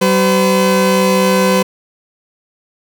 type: tone pair together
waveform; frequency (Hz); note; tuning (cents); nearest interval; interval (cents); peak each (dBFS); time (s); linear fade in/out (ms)
30% pulse; 190.6 / 508.8; G3 / C5; -48 / -48; octave + perfect fourth; 1700; -10; 0.01-1.63; 10
effects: none